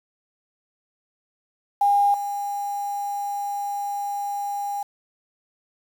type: tone with level steps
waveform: sine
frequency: 810 Hz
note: G#5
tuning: 43 cents flat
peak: -15 / -25 dBFS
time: 1.81-4.83 s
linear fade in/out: 5 ms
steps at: 2.14 s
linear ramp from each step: 2 ms
effects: 7-bit